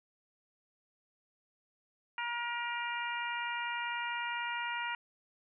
harmonic tone with a mistuned harmonic, 475.5 Hz, A#4, 34 cents sharp, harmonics 2 / 3 / 4 / 5 / 6, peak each -38 / -40 / -41 / -42 / -43 dBFS, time 2.18-4.95 s, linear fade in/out 2 ms, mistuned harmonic 6, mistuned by -23 cents, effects none

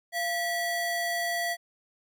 square ring-modulated tone, 1318.5 Hz, E6, in tune, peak -25 dBFS, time 0.12-1.57 s, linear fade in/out 50 ms, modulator 628 Hz, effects none

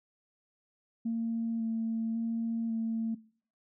sine tone with vibrato, 227.1 Hz, A#3, 45 cents flat, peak -28 dBFS, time 1.05-3.15 s, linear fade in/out 10 ms, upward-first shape square, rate 0.91 Hz, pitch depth 12 cents each way, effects noise-tail reverb RT60 0.5 s tail -21 dB re dry + tanh soft clip ceiling -24 dBFS

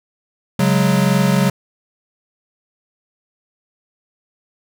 square chord, C# suspended fourth, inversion none, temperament equal, 138.59 / 185 / 207.7 Hz, C#3 / F#3 / G#3, 0 / 0 / 0 cents, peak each -18 / -16 / -20 dBFS, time 0.59-1.5 s, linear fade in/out 5 ms, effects none

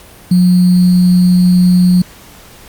sine tone with sample-and-hold, 180 Hz, F#3, 47 cents flat, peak -5 dBFS, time 0.31-2.02 s, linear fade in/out 5 ms, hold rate 4410 Hz, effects pink hiss -38 dBFS RMS until 2.68 s + Opus 48 kbps

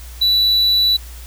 triangle tone, 3951 Hz, B7, in tune, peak -10 dBFS, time 0.21-0.97 s, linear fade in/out 10 ms, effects added 60 Hz sine -32 dBFS peak until 1.26 s + white hiss -41 dBFS RMS until 1.26 s

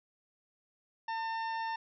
harmonic tone with a mistuned harmonic, 902 Hz, A5, 43 cents sharp, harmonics 1 / 2 / 3 / 4 / 5 / 6, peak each -34 / -41 / -50 / -53 / -57 / -52 dBFS, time 1.08-1.76 s, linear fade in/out 5 ms, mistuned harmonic 5, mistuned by -45 cents, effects none

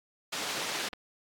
white band-pass noise, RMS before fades -35 dBFS, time 0.32-0.89 s, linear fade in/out 10 ms, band 200 to 4900 Hz, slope 12 dB/octave
clicks, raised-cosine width 0.3 ms, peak -25 dBFS, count 2, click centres 0.931 / 0.935 s
effects AAC 64 kbps

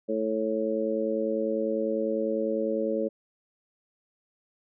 harmonic tone, 110 Hz, A2, in tune, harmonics 2 / 3 / 4 / 5, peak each -32 / -32 / -30 / -29 dBFS, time 0.08-3.09 s, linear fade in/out 20 ms, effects none

